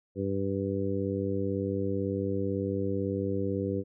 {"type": "harmonic tone", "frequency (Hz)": 98, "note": "G2", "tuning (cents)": 0, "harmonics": [1, 2, 3, 4, 5], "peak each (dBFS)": [-34, -34, -34, -34, -34], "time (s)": [0.15, 3.84], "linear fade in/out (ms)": 50, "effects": []}